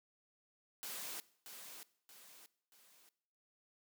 white noise with echo, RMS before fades -45 dBFS, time 0.83-1.2 s, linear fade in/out 0 ms, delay 630 ms, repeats 3, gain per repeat -7 dB, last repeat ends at 3.09 s, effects noise-tail reverb RT60 0.7 s tail -20 dB re dry + high-pass 200 Hz 12 dB/octave

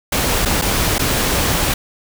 pink noise with dropouts, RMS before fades -17 dBFS, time 0.12-1.74 s, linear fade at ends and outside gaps 5 ms, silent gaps 0.452-0.456 / 0.615-0.62 / 0.983-0.992 s, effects none

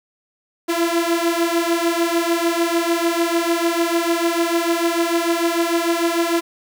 sawtooth beating tone pair, 334.6 / 341.3 Hz, E4 / F4, +26 / -40 cents, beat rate 6.7 Hz, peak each -16 dBFS, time 0.68-6.41 s, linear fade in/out 20 ms, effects 8-bit

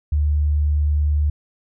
sine tone, 74.2 Hz, D2, 18 cents sharp, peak -15 dBFS, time 0.12-1.3 s, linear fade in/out 5 ms, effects none

